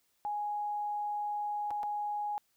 sine tone with dropouts, 830.6 Hz, G#5, in tune, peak -32 dBFS, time 0.25-2.38 s, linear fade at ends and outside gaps 0 ms, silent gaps 1.706-1.711 / 1.831-1.835 s, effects white hiss -74 dBFS RMS until 2.56 s

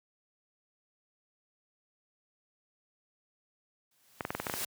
white noise with exponential growth, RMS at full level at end -34 dBFS, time 3.91-4.65 s, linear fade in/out 5 ms, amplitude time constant 160 ms
clicks, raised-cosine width 0.5 ms, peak -17 dBFS, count 8, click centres 4.208 / 4.251 / 4.305 / 4.35 / 4.4 / 4.468 / 4.498 / 4.539 s
effects high-pass 80 Hz 12 dB/octave

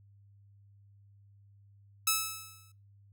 5% pulse tone with exponential decay, 1301 Hz, E6, 23 cents flat, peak -12 dBFS, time 2.07-2.72 s, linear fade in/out 5 ms, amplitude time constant 140 ms, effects noise-tail reverb RT60 0.3 s tail -21 dB re dry + added 100 Hz sine -57 dBFS peak until 3.12 s

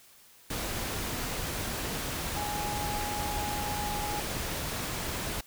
sine tone in noise, 830.6 Hz, G#5, in tune, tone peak -34 dBFS, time 2.36-4.2 s, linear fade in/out 5 ms, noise pink, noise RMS -34 dBFS, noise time 0.5-5.41 s, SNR -3 dB, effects white hiss -57 dBFS RMS until 5.46 s

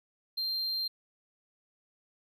triangle tone, 4172 Hz, C8, 6 cents flat, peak -29 dBFS, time 0.37-0.88 s, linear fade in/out 10 ms, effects none

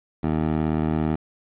15% pulse tone with band-pass filter, 78 Hz, D#2, 5 cents sharp, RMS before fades -23 dBFS, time 0.23-1.16 s, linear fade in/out 10 ms, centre 330 Hz, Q 0.55, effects resampled to 8000 Hz + 8-bit

